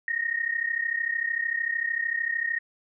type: tone pair together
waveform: sine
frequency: 1844 / 1877.3 Hz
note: A#6 / A#6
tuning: -19 / +12 cents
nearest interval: unison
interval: 31 cents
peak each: -28 dBFS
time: 0.08-2.59 s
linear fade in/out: 2 ms
effects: none